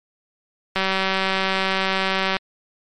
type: click train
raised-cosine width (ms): 0.3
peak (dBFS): -5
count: 308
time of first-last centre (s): 0.76-2.367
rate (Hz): 191
effects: MP3 64 kbps